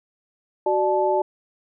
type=tone cluster; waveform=sine; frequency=373.9 / 596 / 870 Hz; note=F#4 / D5 / A5; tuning=+18 / +25 / -20 cents; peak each=-22 dBFS; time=0.66-1.22 s; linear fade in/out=5 ms; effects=none